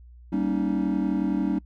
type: chord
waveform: triangle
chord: Eb dominant seventh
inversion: first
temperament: just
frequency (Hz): 194.45 / 233.3 / 280 / 311.1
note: G3 / Bb3 / Db4 / Eb4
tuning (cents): -14 / +2 / +18 / 0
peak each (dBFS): -25 / -28 / -25 / -26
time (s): 0.32-1.59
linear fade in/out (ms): 10
effects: noise-tail reverb RT60 0.1 s tail -24 dB re dry + added 60 Hz sine -45 dBFS peak until 1.65 s